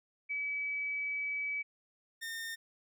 sine / sawtooth tone pair in turn, 2288 / 1822.3 Hz, D7 / A#6, -46 / -40 cents, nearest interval major third, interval 394 cents, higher first, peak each -33 / -35 dBFS, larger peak first, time 0.29-1.63 / 2.21-2.56 s, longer first, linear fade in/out 20 ms, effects none

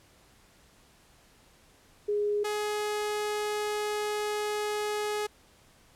sine / sawtooth tone pair in turn, 414.3 / 419.8 Hz, G#4 / G#4, -4 / +19 cents, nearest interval unison, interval 23 cents, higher second, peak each -25 dBFS, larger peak neither, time 2.08-2.44 / 2.44-5.27 s, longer second, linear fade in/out 10 ms, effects pink hiss -60 dBFS RMS until 5.95 s + low-pass 12000 Hz 12 dB/octave

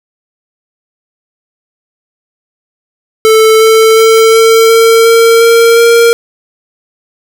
square tone with pitch steps, 440 / 443.6 / 447.2 / 450.8 / 454.5 / 458.2 / 461.9 / 465.6 Hz, A4 / A4 / A4 / A4 / A#4 / A#4 / A#4 / A#4, 0 / +14 / +28 / +42 / -44 / -30 / -16 / -2 cents, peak -3 dBFS, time 3.25-6.13 s, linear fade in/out 0 ms, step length 360 ms, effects none

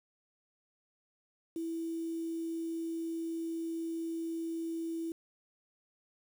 sine tone with quantisation, 329.6 Hz, E4, in tune, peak -34 dBFS, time 1.56-5.12 s, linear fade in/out 2 ms, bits 9, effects none

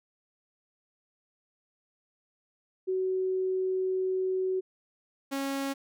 sine / sawtooth tone pair in turn, 374.7 / 274.3 Hz, F#4 / C#4, +22 / -18 cents, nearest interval perfect fourth, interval 540 cents, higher first, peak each -26 dBFS, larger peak neither, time 2.87-4.61 / 5.31-5.74 s, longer first, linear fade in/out 20 ms, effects none

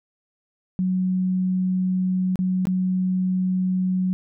sine tone with dropouts, 185 Hz, F#3, in tune, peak -19 dBFS, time 0.79-4.13 s, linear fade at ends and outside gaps 0 ms, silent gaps 2.357-2.39 / 2.654-2.67 s, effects none

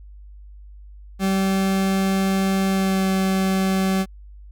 40% pulse tone with pitch glide, 192.6 to 190.61 Hz, G3 to G3, -30 to -48 cents, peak -17 dBFS, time 1.19-4.06 s, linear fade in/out 50 ms, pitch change -18 cents, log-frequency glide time 2.68-3.05 s, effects added 50 Hz sine -39 dBFS peak until 4.51 s

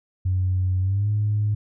sine tone with pitch glide, 92.5 to 105.03 Hz, F#2 to G#2, 0 to +20 cents, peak -18 dBFS, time 0.25-1.55 s, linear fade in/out 10 ms, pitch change +220 cents, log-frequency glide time 0.8-1.09 s, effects tanh soft clip ceiling -14 dBFS

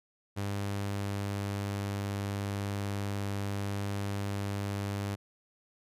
sawtooth tone, 100.3 Hz, G2, 40 cents sharp, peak -28 dBFS, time 0.36-5.16 s, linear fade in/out 20 ms, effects resampled to 32000 Hz

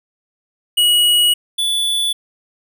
square tone pair in turn, 2910 / 3461 Hz, F#7 / A7, -29 / -29 cents, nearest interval minor third, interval 300 cents, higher second, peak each -11 / -16 dBFS, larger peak first, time 0.77-1.34 / 1.58-2.13 s, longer first, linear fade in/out 10 ms, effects none

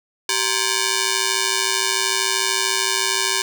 5% pulse ring-modulated tone, 659.3 Hz, E5, in tune, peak -4 dBFS, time 0.29-3.42 s, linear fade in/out 2 ms, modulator 273 Hz, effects none

